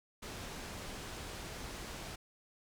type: low-pass noise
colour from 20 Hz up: pink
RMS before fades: -45 dBFS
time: 0.22-2.16 s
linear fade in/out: 10 ms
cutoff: 8800 Hz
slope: 12 dB/octave
effects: none